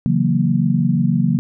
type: chord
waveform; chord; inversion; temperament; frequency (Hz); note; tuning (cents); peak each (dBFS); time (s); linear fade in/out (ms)
sine; F# dominant seventh; second; equal; 138.59 / 164.81 / 185 / 233.1; C#3 / E3 / F#3 / A#3; 0 / 0 / 0 / 0; -19; 0.06-1.39; 0
effects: none